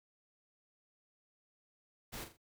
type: noise with echo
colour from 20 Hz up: pink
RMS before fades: -44 dBFS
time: 2.12-2.25 s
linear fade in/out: 20 ms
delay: 41 ms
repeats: 3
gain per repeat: -8 dB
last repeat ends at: 2.373 s
effects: none